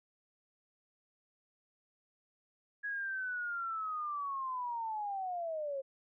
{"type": "linear sweep", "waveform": "sine", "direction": "down", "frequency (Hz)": [1672, 530], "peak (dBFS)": -35, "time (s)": [2.83, 5.82], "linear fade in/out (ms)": 20, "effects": []}